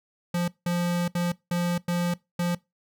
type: tone bursts at uneven times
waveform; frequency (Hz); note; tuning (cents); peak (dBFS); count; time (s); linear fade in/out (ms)
square; 174.61; F3; 0; -24; 6; 0.34-0.48 / 0.66-1.08 / 1.15-1.32 / 1.51-1.78 / 1.88-2.14 / 2.39-2.55; 5
effects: noise-tail reverb RT60 0.2 s tail -21 dB re dry